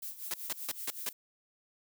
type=noise with tremolo; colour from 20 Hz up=violet; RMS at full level=-40 dBFS; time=0.02-1.13 s; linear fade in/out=5 ms; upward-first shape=sine; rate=5.3 Hz; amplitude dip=75%
type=noise bursts; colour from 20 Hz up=white; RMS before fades=-34 dBFS; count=5; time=0.31-1.09 s; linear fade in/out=0 ms; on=28 ms; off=160 ms
effects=high-pass 200 Hz 12 dB/octave